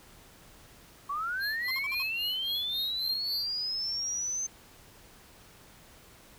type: linear sweep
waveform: sine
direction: up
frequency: 1100 to 6272 Hz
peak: -30 dBFS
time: 1.09-4.47 s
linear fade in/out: 10 ms
type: tone with tremolo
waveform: square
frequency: 4200 Hz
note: C8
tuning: 6 cents sharp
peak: -33 dBFS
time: 1.39-3.49 s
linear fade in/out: 50 ms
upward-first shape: sine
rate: 3.7 Hz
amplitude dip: 95%
type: tone bursts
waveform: square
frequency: 1072 Hz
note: C6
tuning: 42 cents sharp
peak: -40 dBFS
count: 5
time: 1.68-2.025 s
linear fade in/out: 2 ms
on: 29 ms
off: 50 ms
effects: pink hiss -55 dBFS RMS until 6.38 s